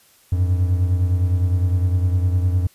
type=beating tone pair; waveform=triangle; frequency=89.3 / 99.1 Hz; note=F2 / G2; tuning=+39 / +19 cents; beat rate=9.8 Hz; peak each=-14 / -22 dBFS; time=0.32-2.67 s; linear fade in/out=5 ms; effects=white hiss -54 dBFS RMS until 2.74 s + resampled to 32000 Hz